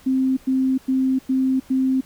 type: tone bursts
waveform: sine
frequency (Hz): 262.3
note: C4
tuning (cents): +4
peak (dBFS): -16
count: 5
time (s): 0.06-2.01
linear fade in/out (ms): 10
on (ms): 310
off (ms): 100
effects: pink hiss -50 dBFS RMS until 2.05 s